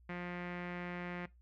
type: tone with low-pass filter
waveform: sawtooth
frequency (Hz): 176.7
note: F3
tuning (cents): +21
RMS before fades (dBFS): -42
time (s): 0.09-1.26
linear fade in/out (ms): 5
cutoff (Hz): 2100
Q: 3.1
effects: noise-tail reverb RT60 0.2 s tail -20 dB re dry + added 60 Hz sine -60 dBFS peak until 1.41 s